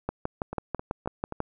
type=two click trains; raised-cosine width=1 ms; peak=-14 / -20 dBFS; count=9 / 4; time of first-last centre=0.09-1.404 / 0.53-1.324 s; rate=6.09 / 3.78 Hz; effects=none